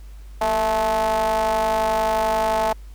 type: ring-modulated tone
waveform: square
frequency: 105.9 Hz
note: G#2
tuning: 34 cents sharp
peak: -16 dBFS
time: 0.41-2.73 s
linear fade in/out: 5 ms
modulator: 767 Hz
effects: added 50 Hz sine -36 dBFS peak until 2.94 s + pink hiss -55 dBFS RMS until 2.94 s